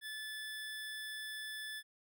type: tone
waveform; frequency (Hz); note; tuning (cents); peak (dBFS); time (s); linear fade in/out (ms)
25% pulse; 1736; A6; -24; -38; 0.01-1.83; 50
effects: none